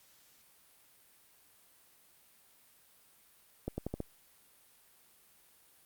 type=accelerating click train; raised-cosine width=2 ms; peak=-22 dBFS; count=5; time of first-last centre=3.68-4.004 s; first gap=100 ms; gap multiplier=0.86; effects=white hiss -64 dBFS RMS until 5.85 s + Opus 48 kbps